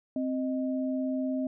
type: tone pair together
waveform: sine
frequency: 261.6 / 622.2 Hz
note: C4 / D#5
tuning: 0 / 0 cents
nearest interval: octave + minor third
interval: 1500 cents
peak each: -28 / -35 dBFS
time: 0.16-1.47 s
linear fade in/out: 2 ms
effects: none

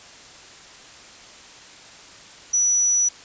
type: tone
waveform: sine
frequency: 5900 Hz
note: F#8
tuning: 6 cents flat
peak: -16 dBFS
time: 2.53-3.09 s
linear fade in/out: 10 ms
effects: white hiss -44 dBFS RMS until 3.24 s + resampled to 16000 Hz

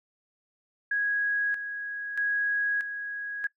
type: tone with tremolo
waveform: sine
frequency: 1656 Hz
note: G#6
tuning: 5 cents flat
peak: -24 dBFS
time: 0.91-3.47 s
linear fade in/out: 5 ms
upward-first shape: square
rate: 0.79 Hz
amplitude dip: 60%
effects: noise-tail reverb RT60 0.1 s tail -19 dB re dry

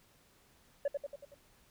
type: tone with echo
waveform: sine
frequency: 568 Hz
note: C#5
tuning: 42 cents sharp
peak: -26 dBFS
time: 0.85-0.88 s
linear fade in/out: 5 ms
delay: 93 ms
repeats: 5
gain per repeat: -5 dB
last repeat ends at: 1.345 s
effects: tanh soft clip ceiling -28 dBFS + pink hiss -66 dBFS RMS until 1.7 s

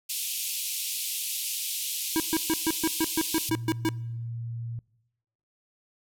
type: band-pass noise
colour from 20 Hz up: white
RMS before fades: -32 dBFS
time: 0.09-3.5 s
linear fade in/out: 10 ms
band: 2500 to 15000 Hz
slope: 48 dB/octave
type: tone bursts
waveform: square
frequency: 322.2 Hz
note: E4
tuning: 39 cents flat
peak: -23 dBFS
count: 11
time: 2.16-3.889 s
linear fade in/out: 0 ms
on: 39 ms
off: 130 ms
type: tone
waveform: sine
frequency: 116.54 Hz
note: A#2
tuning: in tune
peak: -32 dBFS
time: 3.49-4.79 s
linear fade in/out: 0 ms
effects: noise-tail reverb RT60 0.9 s tail -23 dB re dry

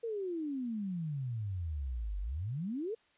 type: exponential two-way sweep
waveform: sine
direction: down then up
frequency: 474.6 to 46.34 to 474.6 Hz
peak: -34 dBFS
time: 0.03-2.95 s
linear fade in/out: 10 ms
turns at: 2.2 s
effects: white hiss -69 dBFS RMS until 3.17 s + resampled to 8000 Hz

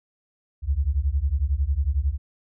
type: beating tone pair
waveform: sine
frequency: 64.8 / 75.8 Hz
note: C2 / D#2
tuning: -16 / -45 cents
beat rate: 11 Hz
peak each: -23 dBFS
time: 0.62-2.18 s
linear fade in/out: 50 ms
effects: none

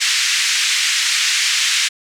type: band-pass noise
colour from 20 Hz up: pink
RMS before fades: -17 dBFS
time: 0-1.89 s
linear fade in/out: 20 ms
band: 1900 to 7600 Hz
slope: 24 dB/octave
effects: none

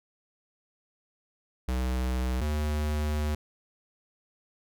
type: tone pair in turn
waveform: square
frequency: 63.3 / 75.33 Hz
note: B1 / D2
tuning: +43 / +45 cents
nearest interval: minor third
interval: 302 cents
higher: second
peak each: -27 dBFS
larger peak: neither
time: 1.68-2.41 / 2.41-3.35 s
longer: second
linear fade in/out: 5 ms
effects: none

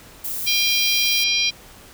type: noise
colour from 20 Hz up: violet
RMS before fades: -27 dBFS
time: 0.24-1.24 s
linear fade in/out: 5 ms
type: harmonic tone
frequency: 802 Hz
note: G5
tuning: 39 cents sharp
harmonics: 3 / 4 / 5 / 6 / 7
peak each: -22 / -23 / -24 / -25 / -25 dBFS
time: 0.46-1.51 s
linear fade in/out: 20 ms
effects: pink hiss -45 dBFS RMS until 1.93 s

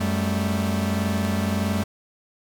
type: tone cluster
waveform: 45% pulse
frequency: 92 / 196.8 / 218.4 Hz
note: F#2 / G3 / A3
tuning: -9 / +7 / -13 cents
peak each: -26 dBFS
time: 0-1.84 s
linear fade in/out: 10 ms
effects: none

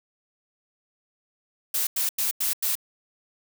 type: noise bursts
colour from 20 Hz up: blue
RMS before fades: -25 dBFS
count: 5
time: 1.74-2.754 s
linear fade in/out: 5 ms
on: 130 ms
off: 91 ms
effects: none

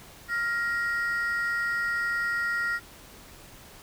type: ring-modulated tone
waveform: triangle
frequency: 1643 Hz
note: G#6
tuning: 19 cents flat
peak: -20 dBFS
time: 0.28-2.8 s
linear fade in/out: 50 ms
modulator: 245 Hz
effects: tanh soft clip ceiling -17 dBFS + pink hiss -49 dBFS RMS until 3.82 s

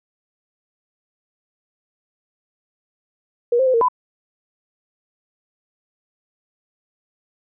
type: tone with pitch steps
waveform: sine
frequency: 477.6 / 526 / 514 / 461.3 / 1001 Hz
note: A#4 / C5 / C5 / A#4 / B5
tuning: +42 / +9 / -31 / -18 / +23 cents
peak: -13 dBFS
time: 3.52-3.885 s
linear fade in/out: 5 ms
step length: 73 ms
effects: none

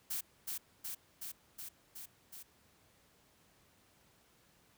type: noise with echo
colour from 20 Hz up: blue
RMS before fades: -38 dBFS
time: 0.1-0.21 s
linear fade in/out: 10 ms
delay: 370 ms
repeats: 6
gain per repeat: -2 dB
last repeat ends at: 2.43 s
effects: pink hiss -68 dBFS RMS until 4.77 s + high-pass 60 Hz 12 dB/octave

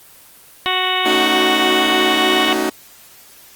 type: harmonic tone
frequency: 370 Hz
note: F#4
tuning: in tune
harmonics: 1 / 2 / 3 / 4 / 5 / 6 / 7 / 8 / 9 / 10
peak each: -27 / -23 / -22 / -29 / -24 / -23 / -28 / -20 / -29 / -24 dBFS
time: 0.66-2.53 s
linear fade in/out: 0 ms
type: chord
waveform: sawtooth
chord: D# half-diminished seventh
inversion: second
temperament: just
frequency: 224 / 280 / 311.1 / 373.4 Hz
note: A3 / C#4 / D#4 / F#4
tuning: +31 / +18 / 0 / +16 cents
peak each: -22 / -21 / -17 / -16 dBFS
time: 1.05-2.7 s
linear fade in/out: 10 ms
effects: white hiss -44 dBFS RMS until 3.55 s + Opus 24 kbps

